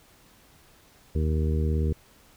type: harmonic tone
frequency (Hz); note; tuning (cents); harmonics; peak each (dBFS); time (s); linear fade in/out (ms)
77.78; D#2; 0; 1 / 2 / 3 / 4 / 5 / 6; -23 / -30 / -34 / -39 / -35 / -37; 1.15-1.93; 5
effects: pink hiss -57 dBFS RMS until 2.36 s